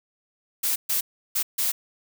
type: noise bursts at uneven times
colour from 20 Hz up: blue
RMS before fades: -24 dBFS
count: 4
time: 0.63-0.76 / 0.89-1.01 / 1.35-1.43 / 1.58-1.72 s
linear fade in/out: 10 ms
effects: none